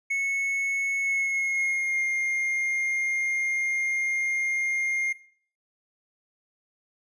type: tone with pitch glide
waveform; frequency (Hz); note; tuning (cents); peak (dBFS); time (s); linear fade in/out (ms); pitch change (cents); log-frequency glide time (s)
triangle; 2200 to 2121; C#7 to C7; -14 to +23; -22; 0.1-5.13; 10; -63; 1.01-2.02
effects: noise-tail reverb RT60 0.5 s tail -17 dB re dry + resampled to 24000 Hz